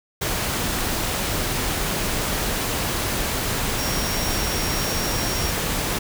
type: tone in noise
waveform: sine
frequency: 5588 Hz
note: F8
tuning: in tune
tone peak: -30 dBFS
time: 3.78-5.51 s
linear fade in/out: 10 ms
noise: pink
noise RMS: -24 dBFS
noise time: 0.21-5.99 s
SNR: -9 dB
effects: none